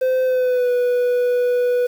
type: tone with pitch glide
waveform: triangle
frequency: 515 to 491.5 Hz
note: C5 to B4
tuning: -28 to -8 cents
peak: -13 dBFS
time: 0.01-1.87 s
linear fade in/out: 10 ms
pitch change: -80 cents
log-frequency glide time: 0.24-0.7 s
effects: 7-bit